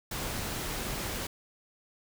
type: noise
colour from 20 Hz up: pink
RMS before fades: -35 dBFS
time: 0.11-1.27 s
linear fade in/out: 5 ms
effects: none